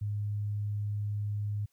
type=tone; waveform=sine; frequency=103.6 Hz; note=G#2; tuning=4 cents flat; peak=-30 dBFS; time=0.01-1.66 s; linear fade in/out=10 ms; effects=white hiss -75 dBFS RMS until 1.72 s